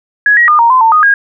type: tone with pitch steps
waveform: sine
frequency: 1674 / 1901 / 1214 / 932 / 1026 / 901 / 1240 / 1631 Hz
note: G#6 / A#6 / D#6 / A#5 / C6 / A5 / D#6 / G#6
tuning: +13 / +33 / -43 / -1 / -34 / +41 / -6 / -32 cents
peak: -4 dBFS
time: 0.26-1.14 s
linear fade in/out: 2 ms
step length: 110 ms
effects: none